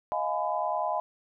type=chord; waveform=sine; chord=F half-diminished seventh; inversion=third; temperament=just; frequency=628.6 / 698.5 / 838.1 / 1005.8 Hz; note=Eb5 / F5 / Ab5 / Cb6; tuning=+18 / 0 / +16 / +31 cents; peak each=-32 dBFS; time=0.12-1 s; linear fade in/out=0 ms; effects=none